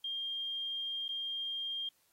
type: tone with dropouts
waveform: sine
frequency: 3207 Hz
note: G7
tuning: 39 cents sharp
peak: -35 dBFS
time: 0.04-1.89 s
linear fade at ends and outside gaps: 5 ms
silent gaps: 1.082-1.089 s
effects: white hiss -72 dBFS RMS until 2.12 s + AAC 48 kbps